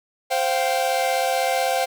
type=chord; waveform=45% pulse; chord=C suspended fourth; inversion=none; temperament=equal with one note detuned; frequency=523.3 / 698.5 / 774.5 Hz; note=C5 / F5 / G5; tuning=0 / 0 / -21 cents; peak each=-24 dBFS; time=0.3-1.86 s; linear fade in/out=20 ms; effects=none